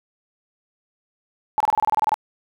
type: tone bursts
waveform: sine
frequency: 860 Hz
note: A5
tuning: 40 cents flat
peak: -15 dBFS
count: 12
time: 1.58-2.142 s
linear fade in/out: 0 ms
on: 23 ms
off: 26 ms
effects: none